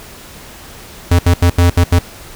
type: tone bursts at uneven times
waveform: square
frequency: 87.31 Hz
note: F2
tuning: in tune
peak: -7 dBFS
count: 6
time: 1.11-1.19 / 1.26-1.34 / 1.42-1.5 / 1.58-1.7 / 1.77-1.84 / 1.92-1.99 s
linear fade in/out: 5 ms
effects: pink hiss -35 dBFS RMS until 2.35 s